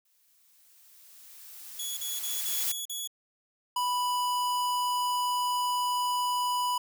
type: noise with exponential growth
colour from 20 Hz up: blue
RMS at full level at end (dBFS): -29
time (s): 0.05-2.72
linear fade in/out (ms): 5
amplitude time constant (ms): 580
type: tone bursts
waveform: 15% pulse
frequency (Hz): 3378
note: G#7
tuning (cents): +29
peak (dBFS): -26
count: 6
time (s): 1.79-3.075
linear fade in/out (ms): 5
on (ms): 180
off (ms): 41
type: tone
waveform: square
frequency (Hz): 987.8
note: B5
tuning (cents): 0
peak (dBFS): -27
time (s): 3.76-6.78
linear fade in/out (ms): 5
effects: none